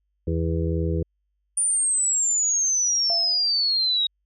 harmonic tone, 82.41 Hz, E2, in tune, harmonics 1 / 2 / 4 / 5 / 6, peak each -24 / -27 / -30 / -31 / -32 dBFS, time 0.27-1.03 s, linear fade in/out 5 ms
sine exponential sweep, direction down, 9397 to 3779 Hz, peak -19 dBFS, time 1.57-4.07 s, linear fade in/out 5 ms
sine tone with exponential decay, 684 Hz, F5, 36 cents flat, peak -26 dBFS, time 3.1-3.61 s, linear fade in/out 0 ms, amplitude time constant 110 ms
effects added 50 Hz sine -70 dBFS peak until 4.25 s

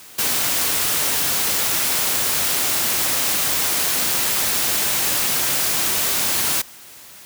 white noise, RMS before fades -20 dBFS, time 0.18-6.62 s, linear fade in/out 10 ms, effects white hiss -42 dBFS RMS until 7.25 s + high-pass 60 Hz 12 dB/octave

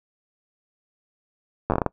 slowing click train, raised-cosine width 1 ms, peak -7 dBFS, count 8, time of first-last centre 1.7-1.863 s, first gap 9 ms, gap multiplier 1.31, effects noise-tail reverb RT60 0.1 s tail -23 dB re dry

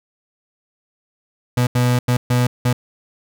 35% pulse tone bursts at uneven times, 123.47 Hz, B2, in tune, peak -12 dBFS, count 5, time 1.57-1.67 / 1.75-1.99 / 2.08-2.17 / 2.3-2.47 / 2.65-2.73 s, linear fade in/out 5 ms, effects none

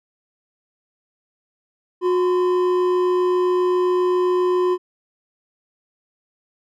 triangle tone pair together, 362.5 / 1020 Hz, F#4 / C6, -35 / -44 cents, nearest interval octave + tritone, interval 1791 cents, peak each -14 / -24 dBFS, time 2.01-4.78 s, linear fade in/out 50 ms, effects none

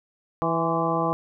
harmonic tone with a mistuned harmonic, 164.81 Hz, E3, in tune, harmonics 1 / 2 / 3 / 4 / 5 / 6 / 7, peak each -29 / -29 / -29 / -29 / -29 / -29 / -29 dBFS, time 0.42-1.13 s, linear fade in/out 0 ms, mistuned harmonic 6, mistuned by +75 cents, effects none

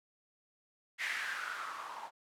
violet noise with low-pass filter sweep, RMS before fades -40 dBFS, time 0.98-2.11 s, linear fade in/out 50 ms, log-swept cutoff 2100 to 870 Hz, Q 5.1, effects none

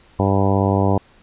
harmonic tone, 98 Hz, G2, in tune, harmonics 1 / 2 / 3 / 4 / 5 / 6 / 7 / 8 / 9 / 10, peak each -18 / -21 / -23 / -24 / -25 / -26 / -26 / -27 / -28 / -28 dBFS, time 0.19-0.98 s, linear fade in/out 5 ms, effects pink hiss -52 dBFS RMS until 1.22 s + resampled to 8000 Hz

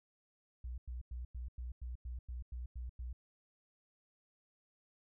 sine tone bursts, 61.1 Hz, B1, 18 cents flat, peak -40 dBFS, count 11, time 0.64-3.13 s, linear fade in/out 5 ms, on 140 ms, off 95 ms, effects none

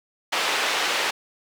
white band-pass noise, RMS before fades -24 dBFS, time 0.32-1.11 s, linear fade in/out 10 ms, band 460 to 3200 Hz, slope 12 dB/octave, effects none

